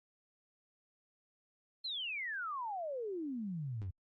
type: exponential sweep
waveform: sine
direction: down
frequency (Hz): 4264 to 87.31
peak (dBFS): -37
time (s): 1.84-3.91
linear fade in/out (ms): 10
effects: Opus 48 kbps